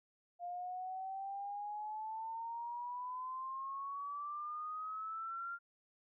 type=exponential sweep; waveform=sine; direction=up; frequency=698.5 to 1396.9 Hz; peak=-40 dBFS; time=0.39-5.59 s; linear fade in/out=50 ms; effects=none